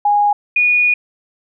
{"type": "tone pair in turn", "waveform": "sine", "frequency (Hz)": [824, 2455], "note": ["G#5", "D#7"], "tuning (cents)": [-14, -24], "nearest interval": "octave + perfect fifth", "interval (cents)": 1890, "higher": "second", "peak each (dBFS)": -10, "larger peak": "neither", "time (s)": [[0.05, 0.33], [0.56, 0.94]], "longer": "second", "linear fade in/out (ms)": 5, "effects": []}